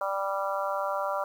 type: harmonic tone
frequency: 196 Hz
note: G3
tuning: in tune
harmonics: 3 / 4 / 5 / 6 / 7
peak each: -31 / -35 / -34 / -34 / -36 dBFS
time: 0.01-1.24 s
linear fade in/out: 2 ms
effects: 9-bit